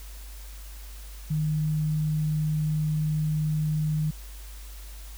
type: tone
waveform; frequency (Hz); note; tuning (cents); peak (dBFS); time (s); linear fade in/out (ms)
sine; 153.8; D#3; -20; -23; 1.3-4.11; 10
effects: added 50 Hz sine -39 dBFS peak until 5.17 s + white hiss -49 dBFS RMS until 5.17 s